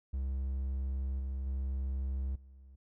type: tone with level steps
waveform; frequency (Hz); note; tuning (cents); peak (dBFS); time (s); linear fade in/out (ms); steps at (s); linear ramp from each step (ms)
triangle; 66.5; C2; +29; -30 / -32 / -30 / -50; 0.13-2.76; 10; 1.19 / 1.46 / 2.35; 10
effects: none